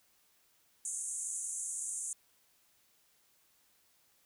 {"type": "band-pass noise", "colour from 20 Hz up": "white", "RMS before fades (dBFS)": -39, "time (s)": [0.85, 2.13], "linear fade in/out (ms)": 2, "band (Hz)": [6500, 10000], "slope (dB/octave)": 96, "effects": ["white hiss -70 dBFS RMS until 4.25 s"]}